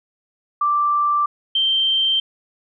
sine tone pair in turn, 1174.7 / 3136 Hz, D6 / G7, 0 / 0 cents, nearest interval octave + perfect fourth, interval 1700 cents, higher second, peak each -15 dBFS, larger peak neither, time 0.61-1.26 / 1.55-2.2 s, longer neither, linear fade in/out 5 ms, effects none

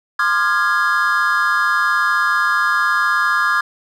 triangle chord, D half-diminished seventh, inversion third, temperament equal with one note detuned, 1046.5 / 1205.6 / 1396.9 / 1661.2 Hz, C6 / D6 / F6 / Ab6, 0 / +45 / 0 / 0 cents, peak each -21 / -17 / -18 / -16 dBFS, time 0.19-3.61 s, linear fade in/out 5 ms, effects none

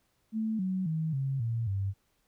sine tone with pitch steps, 220 / 187.15 / 159.2 / 135.43 / 115.2 / 98 Hz, A3 / F#3 / D#3 / C#3 / A#2 / G2, 0 / +20 / +40 / -40 / -20 / 0 cents, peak -28 dBFS, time 0.32-1.94 s, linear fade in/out 50 ms, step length 270 ms, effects pink hiss -73 dBFS RMS until 2.27 s

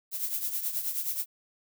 violet noise with tremolo, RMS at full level -29 dBFS, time 0.11-1.26 s, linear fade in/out 50 ms, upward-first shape triangle, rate 9.4 Hz, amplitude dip 70%, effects none

